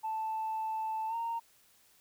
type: tone with pitch glide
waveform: sine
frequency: 880 to 923.2 Hz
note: A5 to A#5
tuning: 0 to -17 cents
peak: -31 dBFS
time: 0.03-1.4 s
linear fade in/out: 20 ms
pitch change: +83 cents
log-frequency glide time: 1.08-1.15 s
effects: tanh soft clip ceiling -29 dBFS + white hiss -65 dBFS RMS until 2 s